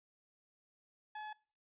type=tone; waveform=30% pulse; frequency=853 Hz; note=G#5; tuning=46 cents sharp; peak=-40 dBFS; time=1.15-1.33 s; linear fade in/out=5 ms; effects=noise-tail reverb RT60 0.4 s tail -23 dB re dry + resampled to 8000 Hz